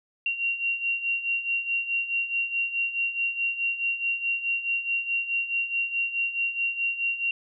sine beating tone pair, 2752 / 2756.7 Hz, F7 / F7, -26 / -23 cents, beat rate 4.7 Hz, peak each -31 / -26 dBFS, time 0.26-7.31 s, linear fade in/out 2 ms, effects none

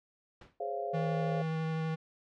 pink noise with exponential decay, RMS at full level -48 dBFS, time 0.41-0.61 s, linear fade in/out 5 ms, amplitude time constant 43 ms
sine chord, Db major seventh, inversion second, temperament just, 415.8 / 519.7 / 554.4 / 693 Hz, Ab4 / C5 / Db5 / F5, +2 / -12 / 0 / -14 cents, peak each -39 / -41 / -41 / -36 dBFS, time 0.6-1.42 s, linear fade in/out 5 ms
square tone with vibrato, 160 Hz, D#3, 49 cents sharp, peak -32 dBFS, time 0.93-1.96 s, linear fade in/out 20 ms, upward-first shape sine, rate 12 Hz, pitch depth 9 cents each way
effects low-pass 3000 Hz 12 dB/octave

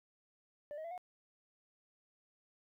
sine tone with pitch steps, 587.3 / 629.5 / 674.6 / 723.1 Hz, D5 / D#5 / E5 / F#5, 0 / +20 / +40 / -40 cents, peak -39 dBFS, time 0.71-0.978 s, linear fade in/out 0 ms, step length 67 ms, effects tanh soft clip ceiling -41 dBFS + 13-bit

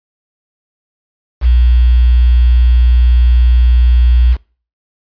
sine tone with quantisation, 60.6 Hz, B1, 32 cents flat, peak -5 dBFS, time 1.41-4.37 s, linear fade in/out 50 ms, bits 5, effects noise-tail reverb RT60 0.4 s tail -24 dB re dry + resampled to 11025 Hz

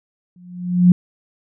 sine tone with exponential growth, 178.5 Hz, F3, 38 cents sharp, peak -4 dBFS, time 0.36-0.92 s, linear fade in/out 2 ms, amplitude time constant 120 ms, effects none

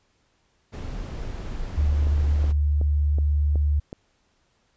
brown noise, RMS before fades -32 dBFS, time 0.72-2.53 s, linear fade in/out 20 ms
sine tone, 73.42 Hz, D2, in tune, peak -18 dBFS, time 1.77-3.8 s, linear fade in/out 10 ms
click train, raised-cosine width 2 ms, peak -21 dBFS, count 6, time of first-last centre 2.07-3.929 s, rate 2.69 Hz
effects pink hiss -67 dBFS RMS until 4.76 s + resampled to 16000 Hz

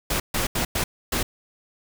pink noise bursts at uneven times, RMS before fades -24 dBFS, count 5, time 0.1-0.2 / 0.34-0.47 / 0.55-0.65 / 0.75-0.84 / 1.12-1.23 s, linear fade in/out 5 ms, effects none

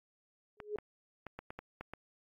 sine tone with exponential growth, 419 Hz, G#4, 15 cents sharp, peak -31 dBFS, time 0.57-0.76 s, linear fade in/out 1 ms, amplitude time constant 41 ms
clicks, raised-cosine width 0.5 ms, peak -28 dBFS, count 8, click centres 0.602 / 0.786 / 1.267 / 1.39 / 1.505 / 1.59 / 1.81 / 1.936 s
effects AAC 48 kbps

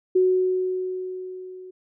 sine tone with level ramp, 370 Hz, F#4, in tune, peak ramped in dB -14 to -38 dBFS, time 0.15-1.71 s, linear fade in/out 10 ms, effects none

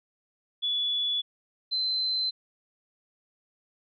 sine tone pair in turn, 3426 / 4074 Hz, A7 / C8, -47 / -47 cents, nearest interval minor third, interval 300 cents, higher second, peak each -25 dBFS, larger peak neither, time 0.62-1.22 / 1.71-2.31 s, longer neither, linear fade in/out 20 ms, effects none

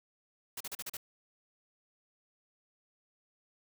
white noise bursts, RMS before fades -40 dBFS, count 6, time 0.57-0.97 s, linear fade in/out 5 ms, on 35 ms, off 38 ms, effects none

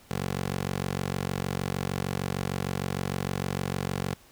15% pulse tone with high-pass filter, 46.54 Hz, F#1, 11 cents sharp, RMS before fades -31 dBFS, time 0.11-4.14 s, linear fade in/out 0 ms, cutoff 140 Hz, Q 0.75, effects pink hiss -56 dBFS RMS until 4.31 s

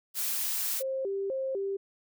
blue noise, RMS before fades -31 dBFS, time 0.14-0.83 s, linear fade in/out 50 ms
sine tone with vibrato, 456.9 Hz, A#4, 35 cents flat, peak -29 dBFS, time 0.8-1.77 s, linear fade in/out 10 ms, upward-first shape square, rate 2 Hz, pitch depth 260 cents each way
effects none

